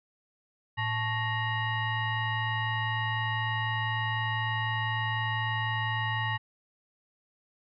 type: tone with frequency modulation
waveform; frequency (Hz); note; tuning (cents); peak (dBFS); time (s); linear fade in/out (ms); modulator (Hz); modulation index
sine; 877; A5; -6; -27; 0.77-6.38; 20; 990; 1.6
effects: none